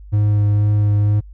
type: tone with vibrato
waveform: triangle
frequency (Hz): 103.83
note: G#2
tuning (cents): 0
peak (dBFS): -10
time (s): 0.12-1.21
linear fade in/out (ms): 20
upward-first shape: sine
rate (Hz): 2.1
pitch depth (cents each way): 11
effects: added 50 Hz sine -35 dBFS peak until 1.33 s